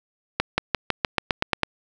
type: accelerating click train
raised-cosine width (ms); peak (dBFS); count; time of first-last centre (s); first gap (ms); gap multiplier
0.3; -3; 10; 0.4-1.633; 180; 0.93
effects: none